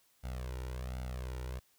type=tone with flanger; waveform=sawtooth; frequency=63 Hz; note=B1; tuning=35 cents sharp; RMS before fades=-40 dBFS; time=0.23-1.6 s; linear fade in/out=20 ms; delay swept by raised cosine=1.4 to 2.15 ms; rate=1.3 Hz; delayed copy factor=+0.8; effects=white hiss -70 dBFS RMS until 1.78 s